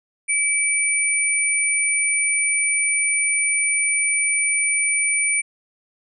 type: tone pair together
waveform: sine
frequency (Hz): 2292 / 9168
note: D7 / D9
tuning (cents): -43 / -43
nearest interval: 2 octaves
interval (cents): 2400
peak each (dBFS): -20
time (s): 0.28-5.42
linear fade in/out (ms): 20
effects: none